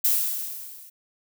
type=noise with level ramp; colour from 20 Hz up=violet; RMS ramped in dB=-19 to -47 dBFS; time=0.04-0.9 s; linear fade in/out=10 ms; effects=none